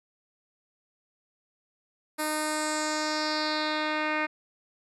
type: tone with low-pass filter sweep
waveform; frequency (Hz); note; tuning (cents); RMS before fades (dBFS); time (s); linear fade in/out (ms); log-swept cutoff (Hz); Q
10% pulse; 306.7; D#4; -25; -29; 2.18-4.27; 20; 12000 to 2400; 3.2
effects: none